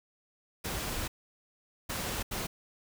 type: noise bursts at uneven times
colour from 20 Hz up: pink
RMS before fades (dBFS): -35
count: 3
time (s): 0.64-1.08 / 1.89-2.23 / 2.31-2.47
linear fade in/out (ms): 10
effects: none